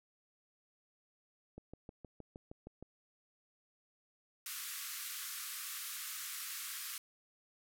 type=click train; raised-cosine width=2 ms; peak=-35 dBFS; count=9; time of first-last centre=1.58-2.826 s; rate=6.42 Hz
type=band-pass noise; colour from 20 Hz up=white; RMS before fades=-44 dBFS; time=4.46-6.98 s; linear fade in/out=2 ms; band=1100 to 16000 Hz; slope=96 dB/octave
effects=none